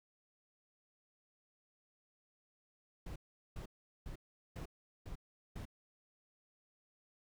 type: noise bursts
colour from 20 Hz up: brown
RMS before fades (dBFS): -45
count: 6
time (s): 3.06-5.654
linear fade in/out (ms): 5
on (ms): 99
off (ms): 400
effects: none